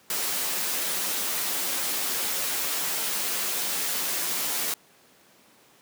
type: noise with comb filter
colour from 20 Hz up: white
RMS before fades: -28 dBFS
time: 0.1-4.74 s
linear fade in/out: 2 ms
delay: 11 ms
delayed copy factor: +0.5
effects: pink hiss -57 dBFS RMS until 5.81 s + high-pass 200 Hz 12 dB/octave